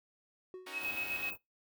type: tone with exponential decay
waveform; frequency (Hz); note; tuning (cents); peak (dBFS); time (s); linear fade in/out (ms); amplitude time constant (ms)
triangle; 370; F#4; 0; -39; 0.54-0.92; 1; 81
type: chord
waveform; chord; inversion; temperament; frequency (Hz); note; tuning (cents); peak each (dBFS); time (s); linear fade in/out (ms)
5% pulse; D# minor seventh; third; equal; 277.2 / 311.1 / 370 / 466.2; C#4 / D#4 / F#4 / A#4; 0 / 0 / 0 / 0; -39 / -40 / -38 / -42; 0.66-1.31; 10
type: tone with tremolo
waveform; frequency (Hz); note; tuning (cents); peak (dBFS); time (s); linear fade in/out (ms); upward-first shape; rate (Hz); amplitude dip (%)
sine; 2564; E7; -49; -34; 0.72-1.36; 50; square; 7.9; 55
type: band-stop noise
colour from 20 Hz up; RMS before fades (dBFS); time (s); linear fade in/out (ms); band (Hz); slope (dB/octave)
white; -46; 0.79-1.38; 50; 1100 to 16000; 24
effects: noise-tail reverb RT60 0.2 s tail -23 dB re dry